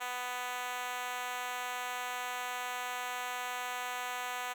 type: tone with high-pass filter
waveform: 5% pulse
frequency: 248.1 Hz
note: B3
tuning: 8 cents sharp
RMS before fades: -38 dBFS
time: 0-4.54 s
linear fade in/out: 20 ms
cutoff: 760 Hz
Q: 1.8
effects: none